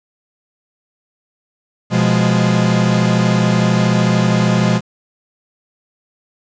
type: chord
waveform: 45% pulse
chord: F diminished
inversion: second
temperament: equal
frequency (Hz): 123.47 / 174.61 / 207.7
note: Cb3 / F3 / Ab3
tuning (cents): 0 / 0 / 0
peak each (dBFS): -16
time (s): 1.9-4.81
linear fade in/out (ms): 50
effects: resampled to 16000 Hz + 7-bit